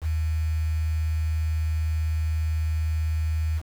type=tone with quantisation; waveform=sine; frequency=79 Hz; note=D#2; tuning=27 cents sharp; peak=-22 dBFS; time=0.01-3.62 s; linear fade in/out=50 ms; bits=7; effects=none